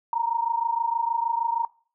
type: tone pair together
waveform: sine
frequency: 920 / 946.4 Hz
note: A#5 / A#5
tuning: -23 / +26 cents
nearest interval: unison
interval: 49 cents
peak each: -25 dBFS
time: 0.13-1.65 s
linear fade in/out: 2 ms
effects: noise-tail reverb RT60 0.4 s tail -22 dB re dry